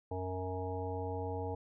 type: harmonic tone with a mistuned harmonic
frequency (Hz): 92.5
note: F#2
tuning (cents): 0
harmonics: 1 / 3 / 5 / 7 / 9 / 10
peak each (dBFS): -39 / -45 / -40 / -46 / -43 / -52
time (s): 0.11-1.55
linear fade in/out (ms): 5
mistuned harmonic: 10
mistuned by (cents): +27
effects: none